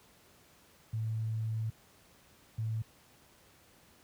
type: tone bursts at uneven times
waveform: sine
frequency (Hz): 111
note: A2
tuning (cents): +16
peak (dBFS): -31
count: 2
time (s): 0.93-1.7 / 2.58-2.82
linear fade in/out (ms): 5
effects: pink hiss -62 dBFS RMS until 4.03 s + high-pass 60 Hz 12 dB/octave